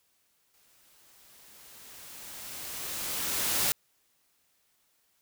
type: noise with exponential growth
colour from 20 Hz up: white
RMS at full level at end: -26 dBFS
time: 0.54-3.72 s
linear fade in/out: 0 ms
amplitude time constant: 690 ms
effects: white hiss -71 dBFS RMS until 5.21 s